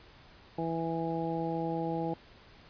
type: harmonic tone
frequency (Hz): 164.81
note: E3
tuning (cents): 0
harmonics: 1 / 2 / 3 / 4 / 5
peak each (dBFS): -36 / -35 / -37 / -41 / -37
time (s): 0.58-2.14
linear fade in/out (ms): 5
effects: pink hiss -56 dBFS RMS until 2.69 s + resampled to 11025 Hz